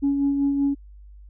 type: tone with tremolo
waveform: sine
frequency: 280.2 Hz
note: C#4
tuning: 19 cents sharp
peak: -16 dBFS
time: 0.02-0.75 s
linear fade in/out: 20 ms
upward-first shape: sine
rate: 5.2 Hz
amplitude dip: 40%
effects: tanh soft clip ceiling -14 dBFS + added 50 Hz sine -42 dBFS peak until 1.29 s